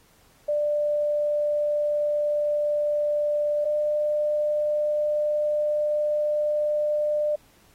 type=tone pair in turn; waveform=sine; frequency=592 / 598.2 Hz; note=D5 / D5; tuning=+14 / +32 cents; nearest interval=unison; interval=18 cents; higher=second; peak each=-21 dBFS; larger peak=neither; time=0.48-3.65 / 3.65-7.36 s; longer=second; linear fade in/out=10 ms; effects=pink hiss -59 dBFS RMS until 7.74 s + AAC 48 kbps